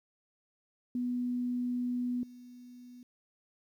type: tone with level steps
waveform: sine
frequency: 246.2 Hz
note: B3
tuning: 5 cents flat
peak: -30 / -48 dBFS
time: 0.95-3.03 s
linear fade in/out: 2 ms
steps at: 2.23 s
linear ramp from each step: 2 ms
effects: 11-bit